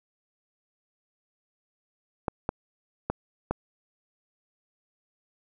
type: clicks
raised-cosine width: 1 ms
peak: -12 dBFS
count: 4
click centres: 2.282 / 2.491 / 3.1 / 3.51 s
effects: none